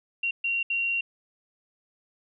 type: tone bursts at uneven times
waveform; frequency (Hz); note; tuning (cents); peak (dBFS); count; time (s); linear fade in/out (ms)
sine; 2753; F7; -25; -24; 3; 0.23-0.31 / 0.44-0.63 / 0.7-1.01; 5
effects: none